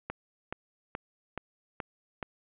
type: click train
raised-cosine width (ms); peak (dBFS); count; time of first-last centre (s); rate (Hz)
0.5; -19; 6; 0.1-2.228; 2.35
effects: resampled to 8000 Hz + 9-bit